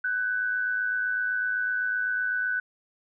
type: tone pair together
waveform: sine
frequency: 1499.1 / 1607 Hz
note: F#6 / G6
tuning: +22 / +43 cents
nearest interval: minor second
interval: 121 cents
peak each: -25 / -34 dBFS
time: 0.04-2.6 s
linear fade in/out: 5 ms
effects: none